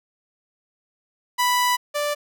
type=tone pair in turn; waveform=sawtooth; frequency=987.8 / 587.3 Hz; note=B5 / D5; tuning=0 / 0 cents; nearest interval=major sixth; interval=900 cents; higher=first; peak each=-14 / -18 dBFS; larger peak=first; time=1.38-1.77 / 1.94-2.15 s; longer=first; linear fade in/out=20 ms; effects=none